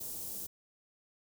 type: band-stop noise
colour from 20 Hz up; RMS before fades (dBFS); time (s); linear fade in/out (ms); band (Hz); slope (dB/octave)
white; -41; 0-0.47; 10; 470 to 7500; 12
effects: none